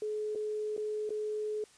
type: tone with dropouts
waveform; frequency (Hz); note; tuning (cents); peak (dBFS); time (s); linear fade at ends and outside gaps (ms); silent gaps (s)
sine; 425.8; G#4; +43; -32; 0.02-1.64; 2; 0.35-0.356 / 0.766-0.777 / 1.093-1.104
effects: white hiss -60 dBFS RMS until 1.77 s + resampled to 22050 Hz